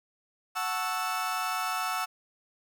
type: chord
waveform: 35% pulse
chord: F# minor seventh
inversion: none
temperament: equal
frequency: 740 / 880 / 1108.7 / 1318.5 Hz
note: F#5 / A5 / C#6 / E6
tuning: 0 / 0 / 0 / 0 cents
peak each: -33 / -36 / -36 / -30 dBFS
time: 0.55-2.06 s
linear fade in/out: 20 ms
effects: none